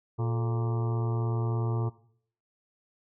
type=harmonic tone with a mistuned harmonic; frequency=116.5 Hz; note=A#2; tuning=1 cent flat; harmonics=1 / 2 / 3 / 4 / 5 / 6 / 7 / 8 / 9 / 10; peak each=-27 / -42 / -37 / -39 / -51 / -45 / -47 / -44 / -48 / -46 dBFS; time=0.18-1.9 s; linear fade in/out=20 ms; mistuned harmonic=4; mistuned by=-100 cents; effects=noise-tail reverb RT60 0.6 s tail -18 dB re dry